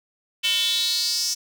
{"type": "tone with high-pass filter sweep", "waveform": "square", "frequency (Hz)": 203.2, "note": "G#3", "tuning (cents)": -38, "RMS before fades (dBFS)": -23, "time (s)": [0.43, 1.35], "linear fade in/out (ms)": 20, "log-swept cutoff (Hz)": [2900, 5700], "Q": 6.1, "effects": []}